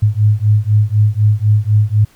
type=beating tone pair; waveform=sine; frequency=103.83 / 107.83 Hz; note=G#2 / A2; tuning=0 / -34 cents; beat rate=4 Hz; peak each=-12 dBFS; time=0.02-2.05 s; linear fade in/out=10 ms; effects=pink hiss -50 dBFS RMS until 2.15 s